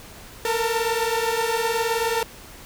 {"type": "tone cluster", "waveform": "sawtooth", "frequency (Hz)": [451.9, 471, 896], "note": ["A4", "A#4", "A5"], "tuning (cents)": [46, 18, 31], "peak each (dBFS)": [-21, -22, -23], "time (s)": [0.45, 2.23], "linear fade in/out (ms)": 2, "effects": ["pink hiss -43 dBFS RMS until 2.65 s"]}